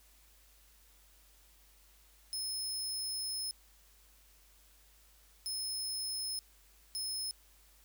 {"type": "tone bursts at uneven times", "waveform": "25% pulse", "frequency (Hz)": 5190, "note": "E8", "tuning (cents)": -28, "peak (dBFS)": -31, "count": 3, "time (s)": [[2.33, 3.51], [5.46, 6.39], [6.95, 7.31]], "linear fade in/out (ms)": 0, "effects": ["added 50 Hz sine -64 dBFS peak until 7.84 s", "white hiss -65 dBFS RMS until 7.84 s"]}